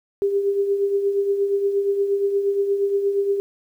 sine tone with tremolo, 399.1 Hz, G4, 31 cents sharp, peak -15 dBFS, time 0.22-3.4 s, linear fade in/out 0 ms, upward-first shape triangle, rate 8.5 Hz, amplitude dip 60%, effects 9-bit

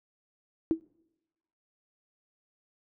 sine tone with exponential decay, 324.2 Hz, E4, 29 cents flat, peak -18 dBFS, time 0.71-0.81 s, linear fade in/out 0 ms, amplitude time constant 21 ms, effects noise-tail reverb RT60 1.0 s tail -26 dB re dry

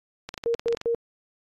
clicks, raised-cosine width 0.2 ms, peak -17 dBFS, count 10, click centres 0.29 / 0.341 / 0.378 / 0.438 / 0.542 / 0.595 / 0.683 / 0.726 / 0.771 / 0.814 s
sine tone bursts, 466.2 Hz, A#4, in tune, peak -21 dBFS, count 3, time 0.46-0.947 s, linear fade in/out 0 ms, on 89 ms, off 110 ms
effects AAC 32 kbps

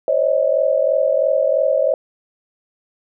sine tone cluster, 525 / 568 / 631 Hz, C5 / C#5 / D#5, +6 / +42 / +24 cents, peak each -18 dBFS, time 0.08-1.94 s, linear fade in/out 2 ms, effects none

